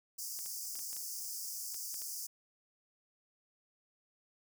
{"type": "high-pass noise", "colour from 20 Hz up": "pink", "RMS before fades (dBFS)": -42, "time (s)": [0.18, 2.27], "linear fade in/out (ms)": 10, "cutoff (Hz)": 4900, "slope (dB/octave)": 96}
{"type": "clicks", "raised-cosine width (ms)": 0.2, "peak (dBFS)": -36, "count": 9, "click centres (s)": [0.39, 0.46, 0.755, 0.792, 0.93, 0.966, 1.744, 1.943, 2.019]}
{"effects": []}